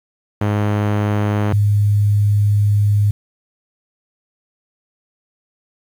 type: tone pair in turn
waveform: sawtooth / sine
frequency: 103.83 / 103.05 Hz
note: G#2 / G#2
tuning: 0 / -13 cents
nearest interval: unison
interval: 13 cents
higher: first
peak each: -11 dBFS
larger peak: neither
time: 0.41-1.53 / 1.53-3.11 s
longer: second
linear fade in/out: 5 ms
effects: low-pass 2000 Hz 12 dB/octave + 7-bit